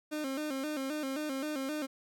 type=tone with vibrato; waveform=30% pulse; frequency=285.3 Hz; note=C#4; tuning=50 cents sharp; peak=-31 dBFS; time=0.11-1.87 s; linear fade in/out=20 ms; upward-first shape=square; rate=3.8 Hz; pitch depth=110 cents each way; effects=none